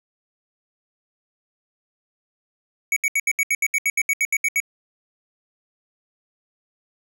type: tone bursts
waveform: square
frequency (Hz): 2249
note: C#7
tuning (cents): +24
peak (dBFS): -18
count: 15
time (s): 2.92-4.602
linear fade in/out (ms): 2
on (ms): 44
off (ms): 73
effects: none